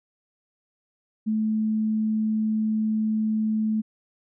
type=tone; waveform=sine; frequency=217.3 Hz; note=A3; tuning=21 cents flat; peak=-21 dBFS; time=1.26-3.82 s; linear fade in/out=20 ms; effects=none

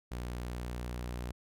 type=tone with pitch glide; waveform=sawtooth; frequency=60.3 to 60.82 Hz; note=B1 to B1; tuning=-41 to -26 cents; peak=-33 dBFS; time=0.11-1.32 s; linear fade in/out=10 ms; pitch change=+15 cents; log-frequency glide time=0.29-0.9 s; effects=none

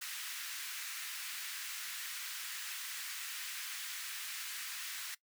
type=high-pass noise; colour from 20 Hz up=pink; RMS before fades=-43 dBFS; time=0.01-5.15 s; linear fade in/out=10 ms; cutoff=1500 Hz; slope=24 dB/octave; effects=noise-tail reverb RT60 0.1 s tail -19 dB re dry

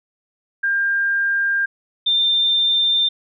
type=tone pair in turn; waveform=sine; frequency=1600 / 3592 Hz; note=G6 / A7; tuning=+35 / +35 cents; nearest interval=octave + major second; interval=1400 cents; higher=second; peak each=-16 / -14 dBFS; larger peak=second; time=0.63-1.66 / 2.06-3.09 s; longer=neither; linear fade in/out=10 ms; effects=none

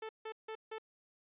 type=tone bursts; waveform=sawtooth; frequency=440 Hz; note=A4; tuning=in tune; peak=-37 dBFS; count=4; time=0.02-0.784 s; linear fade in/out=5 ms; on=71 ms; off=160 ms; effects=resampled to 8000 Hz

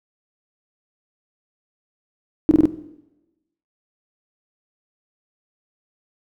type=tone bursts; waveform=sine; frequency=311.1 Hz; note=D#4; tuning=in tune; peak=-8 dBFS; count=4; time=2.49-2.655 s; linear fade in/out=0 ms; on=21 ms; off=27 ms; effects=noise-tail reverb RT60 1.0 s tail -17 dB re dry

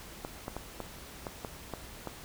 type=clicks; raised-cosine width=1 ms; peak=-22 dBFS; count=8; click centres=0.249 / 0.481 / 0.566 / 0.803 / 1.268 / 1.448 / 1.737 / 2.073 s; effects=added 60 Hz sine -57 dBFS peak until 2.24 s + pink hiss -48 dBFS RMS until 2.24 s

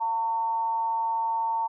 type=tone with amplitude modulation; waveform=sine; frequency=908 Hz; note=A#5; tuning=46 cents flat; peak=-22 dBFS; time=0-1.68 s; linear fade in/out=20 ms; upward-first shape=sine; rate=208 Hz; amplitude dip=40%; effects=none

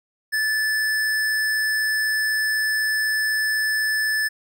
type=tone with hard clipping; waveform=sine; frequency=1744 Hz; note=A6; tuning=16 cents flat; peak=-21 dBFS; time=0.32-4.29 s; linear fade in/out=20 ms; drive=16 dB; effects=none

